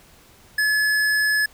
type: tone with hard clipping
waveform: sine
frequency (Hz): 1710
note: A6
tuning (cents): -50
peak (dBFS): -19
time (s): 0.58-1.46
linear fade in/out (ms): 5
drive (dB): 14
effects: pink hiss -51 dBFS RMS until 1.53 s